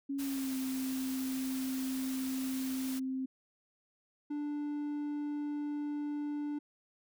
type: tone with pitch glide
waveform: sine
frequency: 277.2 to 262.2 Hz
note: C#4 to C4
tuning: 0 to +4 cents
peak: -33 dBFS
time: 0.09-3.26 s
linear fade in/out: 10 ms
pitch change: -96 cents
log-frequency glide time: 0.21-0.56 s
type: noise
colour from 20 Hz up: white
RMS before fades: -45 dBFS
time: 0.18-3 s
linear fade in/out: 20 ms
type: tone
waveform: triangle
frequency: 293.7 Hz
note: D4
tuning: in tune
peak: -32 dBFS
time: 4.3-6.59 s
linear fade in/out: 10 ms
effects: none